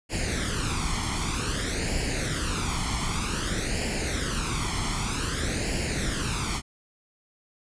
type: noise with flanger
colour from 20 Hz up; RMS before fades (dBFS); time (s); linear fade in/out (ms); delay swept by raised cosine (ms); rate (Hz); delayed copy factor
pink; -28; 0.09-6.62; 50; 0.41 to 0.94; 0.53; +0.7
effects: resampled to 22050 Hz